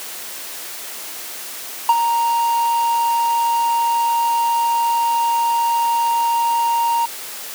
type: tone with ADSR envelope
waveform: triangle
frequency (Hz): 932.3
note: A#5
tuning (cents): 0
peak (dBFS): -5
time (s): 1.89-7.06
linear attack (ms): 3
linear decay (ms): 41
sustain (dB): -8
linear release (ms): 10
effects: white hiss -31 dBFS RMS until 7.54 s + high-pass 300 Hz 12 dB/octave